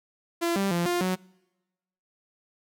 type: tone with pitch steps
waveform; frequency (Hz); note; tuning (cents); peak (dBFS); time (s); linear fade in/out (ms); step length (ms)
sawtooth; 340.1 / 196.5 / 172.5 / 351.6 / 184.9; F4 / G3 / F3 / F4 / F#3; -46 / +4 / -21 / +12 / -1; -20; 0.41-1.16; 20; 150
effects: noise-tail reverb RT60 1.0 s tail -26 dB re dry